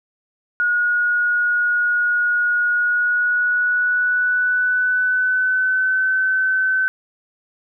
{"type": "tone with pitch glide", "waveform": "sine", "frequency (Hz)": [1446, 1525.8], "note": ["F#6", "G6"], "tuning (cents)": [-40, -47], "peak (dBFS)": -15, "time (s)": [0.6, 6.88], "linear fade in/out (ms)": 0, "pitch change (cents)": 93, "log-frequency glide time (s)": [2.72, 6.1], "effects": []}